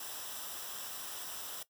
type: noise with comb filter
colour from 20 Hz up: white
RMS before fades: -43 dBFS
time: 0-1.63 s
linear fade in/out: 5 ms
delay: 0.45 ms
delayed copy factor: -0.6
effects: noise-tail reverb RT60 0.1 s tail -17 dB re dry